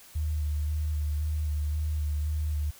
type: tone with vibrato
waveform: sine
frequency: 75.6 Hz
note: D#2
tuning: 49 cents flat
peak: -26 dBFS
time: 0.15-2.71 s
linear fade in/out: 10 ms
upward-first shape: square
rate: 1.9 Hz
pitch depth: 22 cents each way
effects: white hiss -52 dBFS RMS until 2.79 s